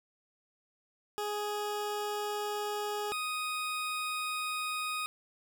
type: tone pair in turn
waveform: 20% pulse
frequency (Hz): 416.1 / 1246.9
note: G#4 / D#6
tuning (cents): +3 / +3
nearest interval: octave + perfect fifth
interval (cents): 1900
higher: second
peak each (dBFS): -28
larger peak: neither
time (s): 1.18-3.12 / 3.12-5.06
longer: neither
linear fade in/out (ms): 0
effects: none